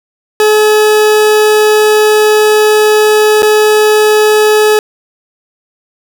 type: tone with dropouts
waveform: 40% pulse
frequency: 426.4 Hz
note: G#4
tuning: 46 cents sharp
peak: -4 dBFS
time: 0.4-4.79 s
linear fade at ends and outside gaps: 1 ms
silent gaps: 3.422-3.429 s
effects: none